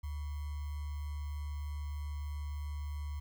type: tone with sample-and-hold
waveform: sine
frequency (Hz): 73.42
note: D2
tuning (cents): 0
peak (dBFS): -36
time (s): 0.03-3.2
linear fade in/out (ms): 10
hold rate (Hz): 1050
effects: none